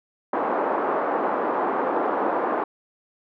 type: band-pass noise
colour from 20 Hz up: white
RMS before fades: -24 dBFS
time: 0.33-2.64 s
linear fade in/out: 5 ms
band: 270 to 1100 Hz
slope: 24 dB/octave
effects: none